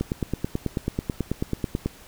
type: click train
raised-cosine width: 3 ms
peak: -11 dBFS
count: 18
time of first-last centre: 0.01-1.86 s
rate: 9.19 Hz
effects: pink hiss -48 dBFS RMS until 2.07 s